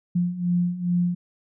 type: beating tone pair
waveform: sine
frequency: 174.61 / 177.01 Hz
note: F3 / F3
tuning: 0 / +24 cents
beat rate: 2.4 Hz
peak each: -26 / -22 dBFS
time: 0.15-1.15 s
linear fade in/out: 10 ms
effects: none